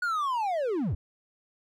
triangle linear sweep, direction down, 1475 to 62 Hz, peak -24 dBFS, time 0.02-0.95 s, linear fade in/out 5 ms, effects none

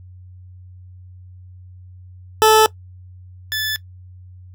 20% pulse tone pair in turn, 436 / 1739.1 Hz, A4 / A6, -16 / -21 cents, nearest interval 2 octaves, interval 2395 cents, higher second, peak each -4 / -15 dBFS, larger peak first, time 2.42-2.66 / 3.52-3.76 s, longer neither, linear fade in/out 0 ms, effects noise-tail reverb RT60 0.1 s tail -19 dB re dry + added 91 Hz sine -38 dBFS peak until 4.54 s

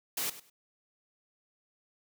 white noise with echo, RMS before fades -33 dBFS, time 0.17-0.3 s, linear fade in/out 5 ms, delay 100 ms, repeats 2, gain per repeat -15 dB, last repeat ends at 0.5 s, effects high-pass 150 Hz 12 dB/octave

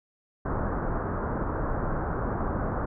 pink low-pass noise, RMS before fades -29 dBFS, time 0.45-2.86 s, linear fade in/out 10 ms, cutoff 1500 Hz, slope 48 dB/octave, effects none

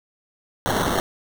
blue noise with sample-and-hold, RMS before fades -22 dBFS, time 0.66-1 s, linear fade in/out 0 ms, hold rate 2450 Hz, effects none

